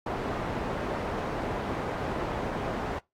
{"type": "low-pass noise", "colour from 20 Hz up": "white", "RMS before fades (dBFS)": -32, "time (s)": [0.06, 2.99], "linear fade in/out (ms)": 5, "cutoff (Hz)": 800, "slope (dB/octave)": 12, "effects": ["noise-tail reverb RT60 0.2 s tail -22 dB re dry", "AAC 64 kbps"]}